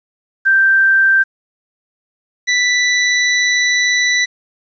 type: tone pair in turn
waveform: sine / sawtooth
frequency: 1568 / 1975.6 Hz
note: G6 / B6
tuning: 0 / 0 cents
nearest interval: major third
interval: 400 cents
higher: second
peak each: -8 dBFS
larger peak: neither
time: 0.45-1.24 / 2.47-4.26 s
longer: second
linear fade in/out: 20 ms
effects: resampled to 16000 Hz + 8-bit